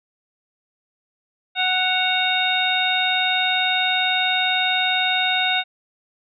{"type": "harmonic tone with a mistuned harmonic", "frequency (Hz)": 740, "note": "F#5", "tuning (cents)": 0, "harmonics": [1, 2, 3, 4, 5], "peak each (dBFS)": [-24, -25, -25, -25, -22], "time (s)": [1.55, 5.64], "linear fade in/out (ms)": 50, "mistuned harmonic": 4, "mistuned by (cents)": -110, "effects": []}